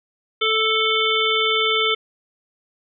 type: harmonic tone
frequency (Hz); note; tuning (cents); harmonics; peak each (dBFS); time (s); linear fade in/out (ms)
440; A4; 0; 1 / 3 / 5 / 7 / 8; -23 / -23 / -23 / -23 / -23; 0.41-1.95; 10
effects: none